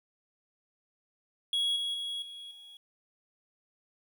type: tone with level steps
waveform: triangle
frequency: 3329 Hz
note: G#7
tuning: 3 cents sharp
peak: -25 / -29 / -32 / -41 / -47 dBFS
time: 1.53-2.77 s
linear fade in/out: 2 ms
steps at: 1.76 / 1.94 / 2.22 / 2.51 s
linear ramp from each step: 2 ms
effects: 11-bit